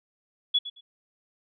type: tone with echo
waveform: sine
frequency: 3390 Hz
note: G#7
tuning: 35 cents sharp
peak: -19 dBFS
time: 0.54-0.59 s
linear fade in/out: 10 ms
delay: 110 ms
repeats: 2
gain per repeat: -14 dB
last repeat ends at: 0.81 s
effects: none